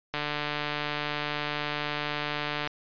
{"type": "click train", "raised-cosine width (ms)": 0.3, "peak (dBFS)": -14, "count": 376, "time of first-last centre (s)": [0.14, 2.674], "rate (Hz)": 148, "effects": ["resampled to 11025 Hz"]}